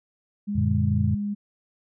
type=tone; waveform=sine; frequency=204.8 Hz; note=G#3; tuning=24 cents flat; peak=-25 dBFS; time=0.47-1.35 s; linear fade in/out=20 ms
type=chord; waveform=sine; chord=Gb augmented; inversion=none; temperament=equal; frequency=92.5 / 116.54 / 146.83 Hz; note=Gb2 / Bb2 / D3; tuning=0 / 0 / 0 cents; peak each=-23 / -25 / -28 dBFS; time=0.55-1.15 s; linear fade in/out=10 ms
effects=none